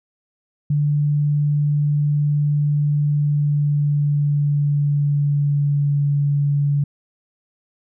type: tone with pitch glide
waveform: sine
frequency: 146.83 to 143.39 Hz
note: D3 to D3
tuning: 0 to -41 cents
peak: -15 dBFS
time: 0.7-6.84 s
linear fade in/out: 5 ms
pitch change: -41 cents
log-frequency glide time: 3.07-6.06 s
effects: none